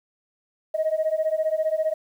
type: beating tone pair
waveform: sine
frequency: 622.3 / 637.3 Hz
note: D#5 / D#5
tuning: 0 / +41 cents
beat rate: 15 Hz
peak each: -23 dBFS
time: 0.74-1.94 s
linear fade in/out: 10 ms
effects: tanh soft clip ceiling -15 dBFS + 9-bit